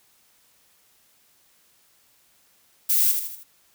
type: noise with echo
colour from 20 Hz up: violet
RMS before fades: -20 dBFS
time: 2.89-3.12 s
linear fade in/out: 10 ms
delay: 79 ms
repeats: 4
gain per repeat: -6 dB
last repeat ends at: 3.436 s
effects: white hiss -61 dBFS RMS until 3.74 s